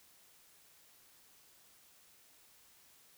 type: silence
effects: white hiss -64 dBFS RMS until 3.17 s